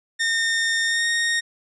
sawtooth tone with pitch glide, 1826 to 1854.7 Hz, A#6 to A#6, -36 to -9 cents, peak -16 dBFS, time 0.19-1.41 s, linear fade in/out 20 ms, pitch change +27 cents, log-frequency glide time 0.84-1.07 s, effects resampled to 22050 Hz

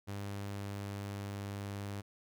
sawtooth tone, 100.4 Hz, G2, 42 cents sharp, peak -35 dBFS, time 0.07-2.02 s, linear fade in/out 20 ms, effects none

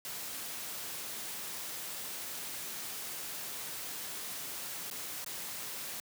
white noise with dropouts, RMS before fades -41 dBFS, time 0.05-6 s, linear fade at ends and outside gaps 1 ms, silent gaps 4.901-4.911 / 5.245-5.262 s, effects high-pass 100 Hz 12 dB/octave

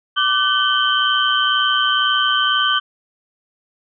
sine tone cluster, 1173 / 1520 / 3040 / 3162 Hz, D6 / F#6 / F#7 / G7, -2 / +46 / +46 / +14 cents, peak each -19 / -19 / -20 / -21 dBFS, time 0.16-2.8 s, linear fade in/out 20 ms, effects none

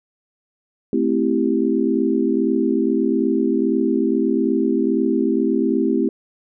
sine chord, A minor seventh, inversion none, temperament equal, 220 / 261.6 / 329.6 / 392 Hz, A3 / C4 / E4 / G4, 0 / 0 / 0 / 0 cents, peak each -22 / -20 / -21 / -22 dBFS, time 0.93-6.09 s, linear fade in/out 2 ms, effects none

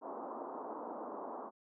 white band-pass noise, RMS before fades -44 dBFS, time 0.01-1.51 s, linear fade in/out 50 ms, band 230 to 1100 Hz, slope 48 dB/octave, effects none

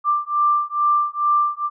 sine beating tone pair, 1181 / 1183.3 Hz, D6 / D6, +9 / +13 cents, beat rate 2.3 Hz, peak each -19 dBFS, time 0.04-1.7 s, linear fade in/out 50 ms, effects none

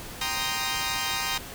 10% pulse chord, C minor seventh, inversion second, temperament equal, 784 / 932.3 / 1046.5 / 1244.5 Hz, G5 / Bb5 / C6 / Eb6, 0 / 0 / 0 / 0 cents, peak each -25 / -23 / -25 / -24 dBFS, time 0.21-1.38 s, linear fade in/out 5 ms, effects pink hiss -40 dBFS RMS until 1.54 s

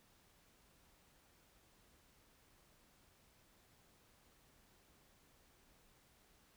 silence, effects pink hiss -70 dBFS RMS until 6.56 s

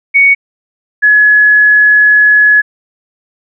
sine tone pair in turn, 2231 / 1694.5 Hz, C#7 / G#6, +11 / +34 cents, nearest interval perfect fourth, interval 477 cents, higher first, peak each -3 dBFS, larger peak neither, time 0.14-0.35 / 1.02-2.62 s, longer second, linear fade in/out 20 ms, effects none

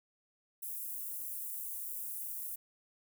white high-pass noise, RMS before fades -41 dBFS, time 0.62-2.56 s, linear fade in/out 10 ms, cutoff 10000 Hz, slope 24 dB/octave, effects none

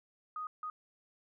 sine tone bursts at uneven times, 1244.5 Hz, D#6, in tune, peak -37 dBFS, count 2, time 0.36-0.47 / 0.63-0.7 s, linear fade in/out 2 ms, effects none

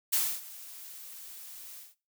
blue noise with ADSR envelope, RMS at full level -26 dBFS, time 0.12-1.95 s, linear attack 15 ms, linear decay 270 ms, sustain -20 dB, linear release 180 ms, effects noise-tail reverb RT60 0.3 s tail -19 dB re dry

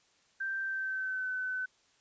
sine tone with pitch glide, 1568 to 1512.8 Hz, G6 to F#6, 0 to +38 cents, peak -32 dBFS, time 0.4-1.66 s, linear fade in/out 10 ms, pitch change -62 cents, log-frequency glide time 0.62-1.29 s, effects white hiss -68 dBFS RMS until 2 s + resampled to 16000 Hz

